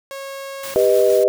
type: tone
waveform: sawtooth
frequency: 547 Hz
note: C#5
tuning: 23 cents flat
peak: -25 dBFS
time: 0.11-0.74 s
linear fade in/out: 0 ms
type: noise with tremolo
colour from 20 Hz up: white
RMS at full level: -32 dBFS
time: 0.63-1.24 s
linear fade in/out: 5 ms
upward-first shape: square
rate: 6.4 Hz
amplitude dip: 25%
type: chord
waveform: sine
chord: G augmented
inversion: none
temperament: equal with one note detuned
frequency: 395.9 / 493.9 / 622.3 Hz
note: G4 / B4 / D#5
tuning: +17 / 0 / 0 cents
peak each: -16 dBFS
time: 0.76-1.28 s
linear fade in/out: 0 ms
effects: none